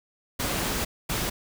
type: noise bursts at uneven times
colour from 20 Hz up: pink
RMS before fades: -28 dBFS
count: 2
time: 0.39-0.85 / 1.09-1.3 s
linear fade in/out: 10 ms
effects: none